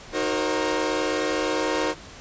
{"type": "chord", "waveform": "sawtooth", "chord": "C half-diminished seventh", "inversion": "first", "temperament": "equal with one note detuned", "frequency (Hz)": [311.1, 370, 466.2, 535.2], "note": ["Eb4", "Gb4", "Bb4", "C5"], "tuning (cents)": [0, 0, 0, 39], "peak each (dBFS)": [-24, -26, -24, -24], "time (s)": [0.12, 1.95], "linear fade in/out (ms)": 50, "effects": ["pink hiss -43 dBFS RMS until 2.2 s", "resampled to 16000 Hz"]}